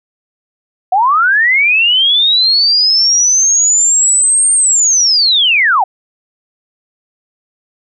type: linear two-way sweep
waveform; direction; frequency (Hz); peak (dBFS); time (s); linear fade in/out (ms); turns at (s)
sine; up then down; 705 to 8780 to 705; -7; 0.92-5.84; 5; 4.53
effects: none